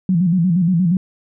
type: tone with vibrato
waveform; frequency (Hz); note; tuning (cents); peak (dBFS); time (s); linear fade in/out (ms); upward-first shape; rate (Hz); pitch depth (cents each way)
sine; 175.9; F3; +13; -12; 0.09-0.97; 2; square; 8.5; 100
effects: none